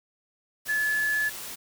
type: tone in noise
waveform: sine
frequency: 1719 Hz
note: A6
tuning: 41 cents flat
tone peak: -23 dBFS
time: 0.68-1.3 s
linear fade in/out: 20 ms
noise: white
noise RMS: -38 dBFS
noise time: 0.65-1.56 s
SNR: +12 dB
effects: none